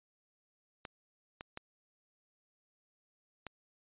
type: clicks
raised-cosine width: 0.3 ms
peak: -26 dBFS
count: 4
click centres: 0.852 / 1.409 / 1.574 / 3.467 s
effects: resampled to 8000 Hz